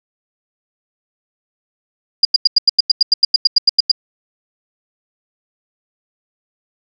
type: tone bursts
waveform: sine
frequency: 4844 Hz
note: D#8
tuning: 47 cents flat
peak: -5 dBFS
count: 16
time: 2.23-3.916 s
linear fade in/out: 5 ms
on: 21 ms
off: 90 ms
effects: none